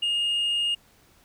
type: tone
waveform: sine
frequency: 2843 Hz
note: F7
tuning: 30 cents sharp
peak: -20 dBFS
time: 0.02-0.75 s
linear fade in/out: 10 ms
effects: tanh soft clip ceiling -21 dBFS + pink hiss -59 dBFS RMS until 1.24 s